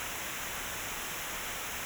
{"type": "noise with comb filter", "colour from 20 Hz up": "pink", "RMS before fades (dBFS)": -38, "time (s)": [0, 1.85], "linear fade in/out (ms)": 0, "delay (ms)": 0.22, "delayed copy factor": -0.7, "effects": []}